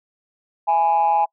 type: tone with amplitude modulation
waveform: sine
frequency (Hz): 830.6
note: G#5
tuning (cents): 0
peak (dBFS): -10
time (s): 0.67-1.26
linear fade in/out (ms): 20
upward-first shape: sine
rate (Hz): 165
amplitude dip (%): 75
effects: noise-tail reverb RT60 0.1 s tail -26 dB re dry + tanh soft clip ceiling -9 dBFS